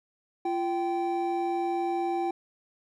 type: tone pair together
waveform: triangle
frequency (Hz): 344.5 / 778.3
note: F4 / G5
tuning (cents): -24 / -13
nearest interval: octave + major second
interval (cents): 1411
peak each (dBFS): -27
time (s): 0.45-2.31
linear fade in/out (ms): 5
effects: none